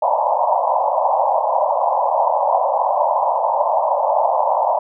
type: band-pass noise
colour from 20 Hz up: white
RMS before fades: -17 dBFS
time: 0.02-4.79 s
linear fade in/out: 5 ms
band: 550 to 1000 Hz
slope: 96 dB/octave
effects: none